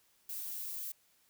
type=noise; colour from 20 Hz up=violet; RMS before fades=-41 dBFS; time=0.29-0.92 s; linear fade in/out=5 ms; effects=white hiss -70 dBFS RMS until 1.29 s